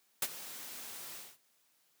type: noise with ADSR envelope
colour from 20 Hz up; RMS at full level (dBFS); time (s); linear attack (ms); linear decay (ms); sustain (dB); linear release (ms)
white; -30; 0.22-1.38; 4; 45; -16; 230
effects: white hiss -72 dBFS RMS until 2 s + high-pass 150 Hz 12 dB/octave